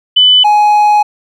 sine / triangle tone pair in turn, 3000 / 837.2 Hz, F#7 / G#5, +23 / +14 cents, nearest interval octave + minor seventh, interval 2209 cents, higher first, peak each -3 dBFS, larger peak neither, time 0.16-0.44 / 0.44-1.03 s, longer second, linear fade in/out 10 ms, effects none

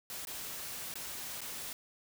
white noise with dropouts, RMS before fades -42 dBFS, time 0.1-1.73 s, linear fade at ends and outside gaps 1 ms, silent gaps 0.251-0.271 / 0.94-0.955 / 1.407-1.415 s, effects none

